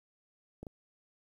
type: clicks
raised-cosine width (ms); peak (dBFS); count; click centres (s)
2; -30; 2; 0.63 / 0.668
effects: 10-bit